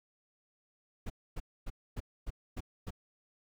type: noise bursts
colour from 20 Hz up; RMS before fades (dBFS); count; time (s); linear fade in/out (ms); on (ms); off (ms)
brown; -37; 7; 1.06-2.907; 10; 41; 260
effects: none